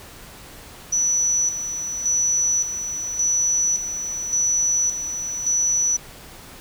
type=tone with tremolo; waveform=sine; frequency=5930 Hz; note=F#8; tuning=3 cents sharp; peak=-17 dBFS; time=0.92-5.97 s; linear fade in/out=10 ms; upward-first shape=square; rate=0.88 Hz; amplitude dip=60%; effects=pink hiss -42 dBFS RMS until 6.6 s